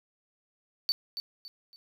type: tone with echo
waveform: triangle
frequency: 4532 Hz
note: C#8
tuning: 37 cents sharp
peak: -23 dBFS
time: 0.89-0.92 s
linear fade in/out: 0 ms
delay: 280 ms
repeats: 3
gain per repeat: -9 dB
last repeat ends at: 1.76 s
effects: none